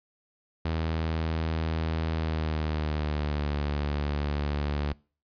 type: tone with pitch glide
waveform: sawtooth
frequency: 80.5 to 72.97 Hz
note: E2 to D2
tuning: -41 to -11 cents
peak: -23 dBFS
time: 0.65-4.93 s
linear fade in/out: 5 ms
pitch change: -170 cents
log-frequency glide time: 2.1-3.53 s
effects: noise-tail reverb RT60 0.4 s tail -25 dB re dry + resampled to 11025 Hz